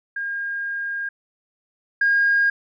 sine tone pair in turn, 1617 / 1624.2 Hz, G#6 / G#6, -47 / -39 cents, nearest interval unison, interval 8 cents, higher second, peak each -24 / -14 dBFS, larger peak second, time 0.16-1.09 / 2.01-2.5 s, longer first, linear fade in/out 5 ms, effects tanh soft clip ceiling -10 dBFS

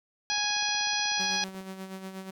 harmonic tone, 830.6 Hz, G#5, in tune, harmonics 1 / 2 / 3 / 4 / 5 / 6 / 7, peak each -34 / -34 / -34 / -34 / -34 / -34 / -34 dBFS, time 0.3-1.44 s, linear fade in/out 0 ms
click train, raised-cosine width 1 ms, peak -37 dBFS, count 22, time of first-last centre 0.32-1.608 s, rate 16.3 Hz
sawtooth tone with tremolo, 190.1 Hz, F#3, 47 cents sharp, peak -32 dBFS, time 1.19-2.31 s, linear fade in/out 10 ms, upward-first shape sine, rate 8.3 Hz, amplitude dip 55%
effects none

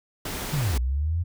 pink noise, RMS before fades -32 dBFS, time 0.25-0.78 s, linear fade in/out 5 ms
sine linear two-way sweep, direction down then up, 162.9 to 58.6 to 89 Hz, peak -22 dBFS, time 0.52-1.24 s, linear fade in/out 20 ms, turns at 0.78 s
effects none

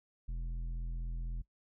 sine tone with tanh clipping, 42 Hz, E1, 33 cents sharp, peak -37 dBFS, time 0.28-1.42 s, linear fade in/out 10 ms, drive 9 dB, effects noise-tail reverb RT60 0.1 s tail -20 dB re dry

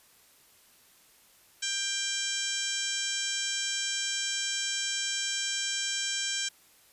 harmonic tone, 790 Hz, G5, 13 cents sharp, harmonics 2 / 3 / 4 / 5 / 6 / 7 / 8 / 9 / 10, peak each -38 / -40 / -35 / -40 / -45 / -36 / -38 / -39 / -38 dBFS, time 1.62-6.49 s, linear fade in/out 10 ms, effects white hiss -60 dBFS RMS until 6.92 s + resampled to 32000 Hz

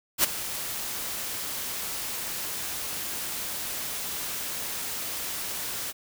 white noise with ADSR envelope, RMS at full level -19 dBFS, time 0.18-5.93 s, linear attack 58 ms, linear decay 14 ms, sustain -14 dB, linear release 34 ms, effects none

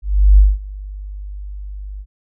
sine tone with ADSR envelope, 49.66 Hz, G1, 23 cents sharp, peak -3 dBFS, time 0.02-2.06 s, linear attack 360 ms, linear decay 200 ms, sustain -23 dB, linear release 57 ms, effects none

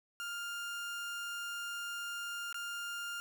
30% pulse tone with dropouts, 1403 Hz, F6, 8 cents sharp, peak -36 dBFS, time 0.2-3.2 s, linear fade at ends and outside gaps 0 ms, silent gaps 2.527-2.544 s, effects none

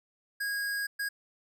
square tone bursts at uneven times, 1641 Hz, G#6, 21 cents flat, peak -31 dBFS, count 2, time 0.4-0.87 / 0.99-1.09 s, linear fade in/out 10 ms, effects none

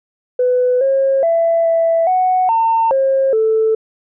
sine tone with pitch steps, 499.4 / 540 / 667 / 662 / 740 / 906 / 537 / 441 Hz, B4 / C#5 / E5 / E5 / F#5 / A#5 / C5 / A4, +19 / -45 / +20 / +7 / 0 / -50 / +45 / +4 cents, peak -10 dBFS, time 0.39-3.75 s, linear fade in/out 5 ms, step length 420 ms, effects tanh soft clip ceiling -6 dBFS

